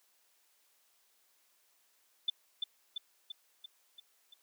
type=tone with echo; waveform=sine; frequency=3520 Hz; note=A7; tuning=in tune; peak=-27 dBFS; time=2.28-2.3 s; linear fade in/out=5 ms; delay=340 ms; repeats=6; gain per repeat=-4 dB; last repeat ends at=4.34 s; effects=white hiss -71 dBFS RMS until 4.42 s + high-pass 400 Hz 12 dB/octave